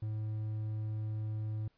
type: tone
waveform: triangle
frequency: 108 Hz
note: A2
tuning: 32 cents flat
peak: -32 dBFS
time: 0.02-1.68 s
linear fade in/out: 5 ms
effects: pink hiss -74 dBFS RMS until 1.77 s + resampled to 11025 Hz